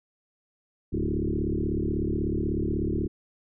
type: tone with frequency modulation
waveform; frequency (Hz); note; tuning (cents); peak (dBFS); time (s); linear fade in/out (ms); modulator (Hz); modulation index
sine; 203.8; G#3; -32; -24; 0.92-3.08; 20; 36.3; 4.9
effects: none